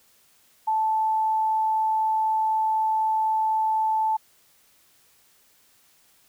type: tone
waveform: sine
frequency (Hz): 876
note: A5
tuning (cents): -8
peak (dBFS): -20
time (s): 0.67-4.17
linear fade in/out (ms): 10
effects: white hiss -60 dBFS RMS until 6.28 s